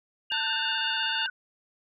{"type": "tone with tremolo", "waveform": "sine", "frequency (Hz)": 2836, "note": "F7", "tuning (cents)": 26, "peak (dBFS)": -28, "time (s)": [0.3, 1.27], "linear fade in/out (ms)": 5, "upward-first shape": "triangle", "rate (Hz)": 5.7, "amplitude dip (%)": 30}
{"type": "tone with vibrato", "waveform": "sine", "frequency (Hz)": 1526, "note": "G6", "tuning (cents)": -47, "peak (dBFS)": -31, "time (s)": [0.31, 1.3], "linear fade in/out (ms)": 5, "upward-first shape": "square", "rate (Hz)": 16, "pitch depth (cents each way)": 49}
{"type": "harmonic tone", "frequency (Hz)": 892, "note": "A5", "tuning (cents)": 23, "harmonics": [1, 2, 3, 4, 5], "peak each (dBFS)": [-35, -40, -41, -34, -38], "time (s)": [0.32, 1.26], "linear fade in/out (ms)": 0}
{"effects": []}